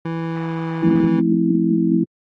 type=tone with pitch glide; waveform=25% pulse; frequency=164.81 to 163.11 Hz; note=E3 to E3; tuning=0 to -18 cents; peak=-18 dBFS; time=0.05-1.2 s; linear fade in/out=5 ms; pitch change=-18 cents; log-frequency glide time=0.21-1.03 s
type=chord; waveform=sine; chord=F major seventh; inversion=none; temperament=just; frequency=174.61 / 218.3 / 261.9 / 327.4 Hz; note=F3 / A3 / C4 / E4; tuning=0 / -13 / +2 / -12 cents; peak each=-20 / -21 / -23 / -18 dBFS; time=0.82-2.04 s; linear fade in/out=10 ms
effects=low-pass 2000 Hz 12 dB/octave + AAC 32 kbps